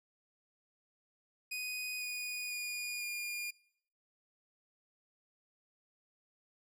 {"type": "tone with pitch steps", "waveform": "sawtooth", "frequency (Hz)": [2489, 2466, 2443, 2421], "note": ["D#7", "D#7", "D#7", "D#7"], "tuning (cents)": [0, -16, -32, -48], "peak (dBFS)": -34, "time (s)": [1.51, 3.51], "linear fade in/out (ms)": 10, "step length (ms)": 500, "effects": ["noise-tail reverb RT60 0.7 s tail -23 dB re dry"]}